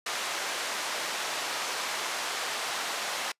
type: band-pass noise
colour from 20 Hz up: pink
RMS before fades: -33 dBFS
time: 0.06-3.32 s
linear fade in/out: 5 ms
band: 710 to 7500 Hz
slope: 12 dB/octave
effects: noise-tail reverb RT60 0.1 s tail -25 dB re dry + resampled to 32000 Hz